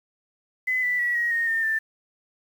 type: tone with pitch steps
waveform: sine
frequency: 2020 / 1977.3 / 1935.5 / 1894.6 / 1854.5 / 1815.3 / 1776.9 Hz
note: B6 / B6 / B6 / A#6 / A#6 / A#6 / A6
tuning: +39 / +2 / -35 / +28 / -9 / -46 / +17 cents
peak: -21 dBFS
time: 0.67-1.79 s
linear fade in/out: 10 ms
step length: 160 ms
effects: 8-bit